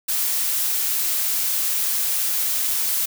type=noise; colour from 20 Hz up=blue; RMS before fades=-22 dBFS; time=0.08-3.06 s; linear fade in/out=10 ms; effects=none